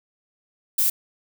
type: noise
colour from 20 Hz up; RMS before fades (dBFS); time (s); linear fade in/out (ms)
violet; -20; 0.78-0.9; 5
effects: none